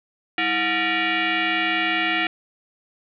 sine tone with frequency modulation, 200 Hz, G3, 35 cents sharp, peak -19 dBFS, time 0.38-2.27 s, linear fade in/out 2 ms, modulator 525 Hz, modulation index 5.3, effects none

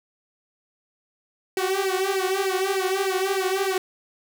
sawtooth tone with flanger, 382.2 Hz, G4, 44 cents flat, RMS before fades -24 dBFS, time 1.57-3.78 s, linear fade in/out 2 ms, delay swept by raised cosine 0.4 to 4.9 ms, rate 3.3 Hz, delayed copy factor +1, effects none

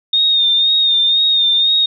sine tone with vibrato, 3673 Hz, A#7, 26 cents flat, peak -10 dBFS, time 0.13-1.86 s, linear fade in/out 5 ms, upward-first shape sine, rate 2 Hz, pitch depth 41 cents each way, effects none

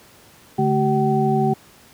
sine tone cluster, 144.3 / 217.1 / 383.3 / 763 Hz, D3 / A3 / G4 / G5, -30 / -23 / -39 / -47 cents, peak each -21 dBFS, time 0.58-1.54 s, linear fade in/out 10 ms, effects pink hiss -49 dBFS RMS until 1.93 s + high-pass 80 Hz 12 dB/octave

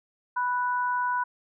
sine tone pair together, 987.8 / 1480 Hz, B5 / F#6, 0 / 0 cents, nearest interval perfect fifth, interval 700 cents, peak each -25 / -30 dBFS, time 0.36-1.24 s, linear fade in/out 10 ms, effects none

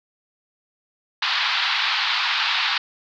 white band-pass noise, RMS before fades -22 dBFS, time 1.22-2.78 s, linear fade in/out 5 ms, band 840 to 4400 Hz, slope 48 dB/octave, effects none

